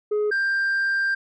sine tone pair in turn, 420 / 1585.7 Hz, G#4 / G6, +19 / +19 cents, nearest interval octave + major seventh, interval 2300 cents, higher second, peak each -17 dBFS, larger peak neither, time 0.11-0.31 / 0.31-1.15 s, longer second, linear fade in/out 10 ms, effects tanh soft clip ceiling -19 dBFS

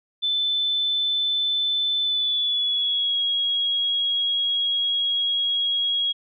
sine tone with pitch glide, 3520 to 3303 Hz, A7 to G#7, 0 to -10 cents, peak -20 dBFS, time 0.22-6.13 s, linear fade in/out 20 ms, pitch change -110 cents, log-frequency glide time 2.02-3.19 s, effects none

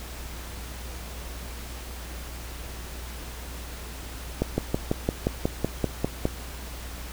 slowing click train, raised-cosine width 2 ms, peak -9 dBFS, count 11, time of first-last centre 4.42-6.254 s, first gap 160 ms, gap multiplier 1.03, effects added 60 Hz sine -37 dBFS peak until 7.12 s + pink hiss -41 dBFS RMS until 7.12 s

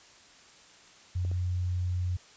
sine tone, 90 Hz, F#2, 47 cents flat, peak -27 dBFS, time 1.15-2.17 s, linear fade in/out 10 ms
clicks, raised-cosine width 2 ms, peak -31 dBFS, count 2, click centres 1.25 / 1.315 s
effects white hiss -55 dBFS RMS until 2.36 s + resampled to 16000 Hz

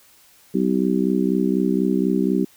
harmonic tone, 64.1 Hz, C2, 35 cents flat, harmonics 3 / 4 / 5 / 6, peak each -21 / -22 / -23 / -24 dBFS, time 0.54-2.45 s, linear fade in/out 10 ms, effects white hiss -53 dBFS RMS until 2.56 s

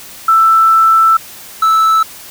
sine / triangle tone pair in turn, 1326 / 1313 Hz, E6 / E6, +10 / -7 cents, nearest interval unison, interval 17 cents, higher first, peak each -5 dBFS, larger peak neither, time 0.28-1.17 / 1.62-2.03 s, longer first, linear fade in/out 5 ms, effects white hiss -33 dBFS RMS until 2.3 s

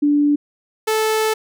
sine / sawtooth tone pair in turn, 291.6 / 436.9 Hz, D4 / A4, -12 / -12 cents, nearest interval perfect fifth, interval 700 cents, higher second, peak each -12 dBFS, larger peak neither, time 0.02-0.36 / 0.87-1.34 s, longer second, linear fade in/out 10 ms, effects none

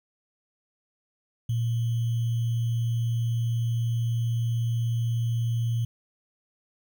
sine tone with sample-and-hold, 116.54 Hz, A#2, in tune, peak -23 dBFS, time 1.49-5.85 s, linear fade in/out 5 ms, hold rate 3150 Hz, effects none

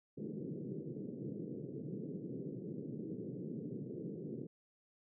pink band-pass noise, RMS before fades -44 dBFS, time 0.17-4.47 s, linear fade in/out 10 ms, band 130 to 450 Hz, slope 48 dB/octave, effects none

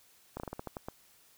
slowing click train, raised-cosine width 1 ms, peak -24 dBFS, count 9, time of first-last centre 0.37-0.885 s, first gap 29 ms, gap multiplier 1.22, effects white hiss -63 dBFS RMS until 1.37 s

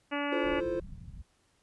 harmonic tone, 287.5 Hz, D4, 37 cents flat, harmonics 1 / 2 / 3 / 4 / 5 / 6 / 7 / 8 / 9 / 10, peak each -34 / -37 / -39 / -40 / -41 / -42 / -42 / -43 / -44 / -44 dBFS, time 0.11-0.61 s, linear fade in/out 20 ms
triangle chord, F major seventh, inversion third, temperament equal, 329.6 / 349.2 / 440 / 523.3 Hz, E4 / F4 / A4 / C5, 0 / 0 / 0 / 0 cents, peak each -37 / -32 / -37 / -31 dBFS, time 0.32-0.8 s, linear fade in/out 5 ms
pink low-pass noise, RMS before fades -45 dBFS, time 0.43-1.23 s, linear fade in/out 20 ms, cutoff 210 Hz, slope 48 dB/octave
effects pink hiss -70 dBFS RMS until 1.62 s + resampled to 24000 Hz

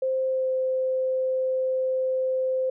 sine tone with pitch glide, 523.3 to 519.1 Hz, C5 to C5, 0 to -14 cents, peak -22 dBFS, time 0.02-2.7 s, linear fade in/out 5 ms, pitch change -14 cents, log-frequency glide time 0.28-0.5 s, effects none

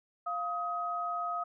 sine tone pair together, 698.5 / 1262.7 Hz, F5 / D#6, 0 / +25 cents, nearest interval minor seventh, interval 1025 cents, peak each -36 / -33 dBFS, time 0.26-1.44 s, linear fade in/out 10 ms, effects none

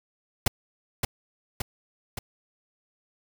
pink noise with echo, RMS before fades -21 dBFS, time 0.46-0.48 s, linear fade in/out 5 ms, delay 570 ms, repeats 3, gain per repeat -4 dB, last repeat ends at 2.19 s, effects none

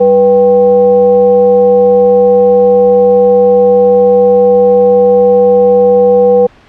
sine tone with frequency modulation, 490.5 Hz, B4, 12 cents flat, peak -3 dBFS, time 0-6.47 s, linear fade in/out 10 ms, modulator 294 Hz, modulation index 0.45, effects pink hiss -41 dBFS RMS until 6.68 s + low-pass 3000 Hz 12 dB/octave

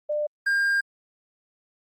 sine / triangle tone pair in turn, 597 / 1605.3 Hz, D5 / G6, +28 / +41 cents, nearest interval octave + perfect fourth, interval 1713 cents, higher second, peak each -23 / -18 dBFS, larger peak second, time 0.09-0.27 / 0.46-0.81 s, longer second, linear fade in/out 10 ms, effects Opus 32 kbps

